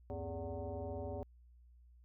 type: tone with frequency modulation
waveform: sine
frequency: 241 Hz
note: B3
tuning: 42 cents flat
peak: -39 dBFS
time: 0.1-1.23 s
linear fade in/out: 0 ms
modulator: 168 Hz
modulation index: 2.8
effects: added 60 Hz sine -59 dBFS peak until 2.04 s